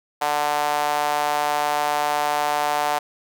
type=tone with high-pass filter; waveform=sawtooth; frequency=147.8 Hz; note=D3; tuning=11 cents sharp; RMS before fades=-22 dBFS; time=0.21-2.99 s; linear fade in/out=10 ms; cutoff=780 Hz; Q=3.5; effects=none